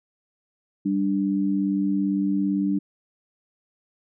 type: tone pair together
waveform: sine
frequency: 196.02 / 293.7 Hz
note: G3 / D4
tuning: 0 / 0 cents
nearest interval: perfect fifth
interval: 700 cents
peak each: -23 dBFS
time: 0.85-2.79 s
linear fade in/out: 10 ms
effects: none